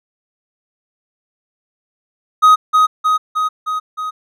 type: tone with echo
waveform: triangle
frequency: 1256 Hz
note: D#6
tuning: 16 cents sharp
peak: -3 dBFS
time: 2.42-2.56 s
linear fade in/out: 20 ms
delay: 310 ms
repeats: 5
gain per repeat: -3 dB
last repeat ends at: 4.11 s
effects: none